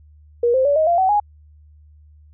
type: tone with pitch steps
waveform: sine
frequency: 476 / 522.1 / 572.6 / 628.1 / 688.9 / 755.6 / 828.8 Hz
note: A#4 / C5 / D5 / D#5 / F5 / F#5 / G#5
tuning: +36 / -4 / -44 / +16 / -24 / +36 / -4 cents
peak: -13 dBFS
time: 0.43-1.2 s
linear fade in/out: 5 ms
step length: 110 ms
effects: added 75 Hz sine -45 dBFS peak until 2.33 s